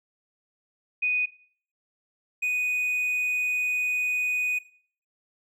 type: tone pair in turn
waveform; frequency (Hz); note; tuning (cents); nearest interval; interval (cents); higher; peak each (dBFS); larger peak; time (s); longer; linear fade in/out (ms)
sine / triangle; 2485 / 2485; D#7 / D#7; -3 / -3; unison; 0; neither; -22; neither; 1.02-1.26 / 2.42-4.59; second; 10
effects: noise-tail reverb RT60 0.5 s tail -18 dB re dry